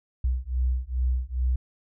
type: beating tone pair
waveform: sine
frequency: 61.74 / 64.14 Hz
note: B1 / C2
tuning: 0 / -34 cents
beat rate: 2.4 Hz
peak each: -26 dBFS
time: 0.24-1.56 s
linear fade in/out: 5 ms
effects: none

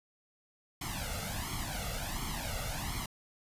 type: noise with flanger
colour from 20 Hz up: pink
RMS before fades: -37 dBFS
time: 0.81-3.06 s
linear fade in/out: 5 ms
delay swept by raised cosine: 0.93 to 1.48 ms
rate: 1.4 Hz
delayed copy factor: +0.85
effects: resampled to 32000 Hz

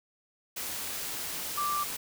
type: tone in noise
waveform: sine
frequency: 1174.7 Hz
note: D6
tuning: in tune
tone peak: -28 dBFS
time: 1.57-1.84 s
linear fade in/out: 10 ms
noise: white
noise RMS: -36 dBFS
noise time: 0.56-1.97 s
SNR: +5 dB
effects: none

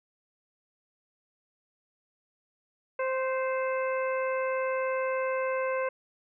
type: harmonic tone with a mistuned harmonic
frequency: 523.3 Hz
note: C5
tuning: in tune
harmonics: 1 / 2 / 3 / 4 / 5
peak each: -28 / -34 / -38 / -40 / -42 dBFS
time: 2.99-5.89 s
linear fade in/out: 5 ms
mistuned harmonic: 3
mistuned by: -22 cents
effects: none

